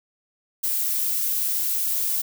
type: noise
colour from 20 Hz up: violet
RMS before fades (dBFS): -24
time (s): 0.63-2.22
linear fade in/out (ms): 10
effects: none